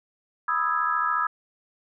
sine chord, E major seventh, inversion second, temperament equal, 987.8 / 1244.5 / 1318.5 / 1661.2 Hz, B5 / D#6 / E6 / G#6, 0 / 0 / 0 / 0 cents, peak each -30 / -26 / -26 / -29 dBFS, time 0.48-1.27 s, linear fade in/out 5 ms, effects none

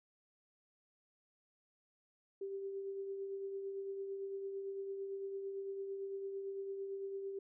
sine tone with tremolo, 392 Hz, G4, in tune, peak -38 dBFS, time 2.41-7.39 s, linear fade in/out 5 ms, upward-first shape triangle, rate 8.9 Hz, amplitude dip 40%, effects none

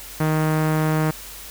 sawtooth tone with low-pass filter, 156 Hz, D#3, 5 cents sharp, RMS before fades -20 dBFS, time 0.2-1.11 s, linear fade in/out 5 ms, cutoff 1700 Hz, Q 1.1, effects added 47 Hz sine -44 dBFS peak until 1.5 s + white hiss -38 dBFS RMS until 1.5 s

